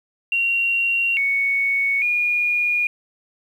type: tone with pitch steps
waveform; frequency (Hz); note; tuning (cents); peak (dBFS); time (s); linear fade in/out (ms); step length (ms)
sine; 2753 / 2221 / 2436; F7 / C#7 / D#7; -25 / +3 / -37; -17; 0.32-2.87; 2; 850
effects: 8-bit